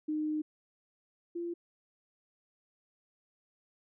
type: tone pair in turn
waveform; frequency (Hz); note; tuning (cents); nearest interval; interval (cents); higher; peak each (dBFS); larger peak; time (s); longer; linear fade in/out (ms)
sine; 306.3 / 343.4; D#4 / F4; -27 / -29; major second; 198; second; -30 / -34; first; 0.08-0.42 / 1.35-1.54; first; 10
effects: none